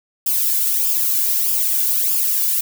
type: noise with flanger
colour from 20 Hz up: violet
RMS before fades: -18 dBFS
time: 0.26-2.61 s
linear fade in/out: 5 ms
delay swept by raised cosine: 0.49 to 1.59 ms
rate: 1.6 Hz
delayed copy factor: -0.65
effects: none